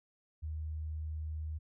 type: tone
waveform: sine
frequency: 77.78 Hz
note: D#2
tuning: in tune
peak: -36 dBFS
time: 0.42-1.59 s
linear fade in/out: 20 ms
effects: none